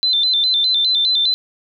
sine tone with vibrato, 3797 Hz, A#7, 31 cents sharp, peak -13 dBFS, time 0.03-1.34 s, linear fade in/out 0 ms, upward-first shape square, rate 4.9 Hz, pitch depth 110 cents each way, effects none

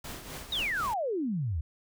pink noise with tremolo, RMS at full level -39 dBFS, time 0.04-0.94 s, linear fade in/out 5 ms, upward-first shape triangle, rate 4 Hz, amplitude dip 65%
sine exponential sweep, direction down, 3900 to 70.3 Hz, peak -28 dBFS, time 0.52-1.61 s, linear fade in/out 5 ms
effects none

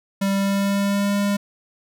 square tone with pitch glide, 196.5 to 201.9 Hz, G3 to G#3, +4 to -49 cents, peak -19 dBFS, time 0.21-1.37 s, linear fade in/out 10 ms, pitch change +47 cents, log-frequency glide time 0.32-1.17 s, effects none

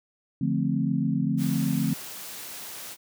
sine chord, D minor seventh, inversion none, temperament equal, 146.83 / 174.61 / 220 / 261.6 Hz, D3 / F3 / A3 / C4, 0 / 0 / 0 / 0 cents, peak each -28 dBFS, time 0.41-1.94 s, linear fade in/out 5 ms
white high-pass noise, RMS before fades -39 dBFS, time 1.37-2.97 s, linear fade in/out 50 ms, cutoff 110 Hz, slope 12 dB/octave
effects none

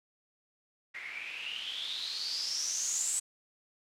blue noise with low-pass filter sweep, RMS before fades -36 dBFS, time 0.94-3.2 s, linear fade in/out 10 ms, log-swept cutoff 2000 to 8100 Hz, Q 9.8, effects none

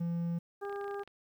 triangle tone, 170 Hz, F3, 46 cents flat, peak -29 dBFS, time 0-0.39 s, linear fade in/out 10 ms
harmonic tone, 402.4 Hz, G4, 45 cents sharp, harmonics 1 / 2 / 3 / 4, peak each -37 / -43 / -47 / -49 dBFS, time 0.61-1.04 s, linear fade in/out 20 ms
clicks, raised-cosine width 0.3 ms, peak -37 dBFS, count 12, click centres 0.651 / 0.696 / 0.727 / 0.76 / 0.812 / 0.843 / 0.88 / 0.911 / 0.944 / 0.995 / 1.034 / 1.076 s
effects 11-bit

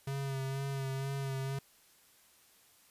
square tone with vibrato, 136 Hz, C#3, 33 cents flat, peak -35 dBFS, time 0.07-1.59 s, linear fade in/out 5 ms, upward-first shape sine, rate 2.1 Hz, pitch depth 28 cents each way, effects white hiss -64 dBFS RMS until 2.9 s + resampled to 32000 Hz

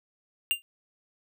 square tone with exponential decay, 2794 Hz, F7, in tune, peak -19 dBFS, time 0.51-0.62 s, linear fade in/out 0 ms, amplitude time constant 22 ms, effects none

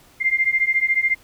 sine beating tone pair, 2093 / 2107 Hz, C7 / C7, 0 / +12 cents, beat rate 14 Hz, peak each -20 / -19 dBFS, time 0.2-1.15 s, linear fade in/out 20 ms, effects pink hiss -52 dBFS RMS until 1.23 s

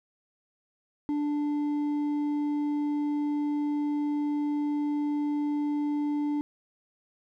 sine tone with hard clipping, 293.7 Hz, D4, in tune, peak -27 dBFS, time 1.09-6.41 s, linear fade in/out 0 ms, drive 4 dB, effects none

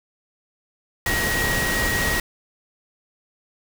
sine tone in noise, 1897 Hz, A#6, 30 cents sharp, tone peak -23 dBFS, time 1.06-2.2 s, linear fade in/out 2 ms, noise pink, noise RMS -24 dBFS, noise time 1.06-2.2 s, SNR -2 dB, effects none

